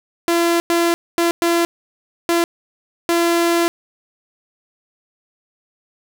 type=tone bursts at uneven times; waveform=sawtooth; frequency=340 Hz; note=F4; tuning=46 cents flat; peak=-10 dBFS; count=6; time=0.28-0.6 / 0.7-0.94 / 1.18-1.31 / 1.42-1.65 / 2.29-2.44 / 3.09-3.68 s; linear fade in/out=0 ms; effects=none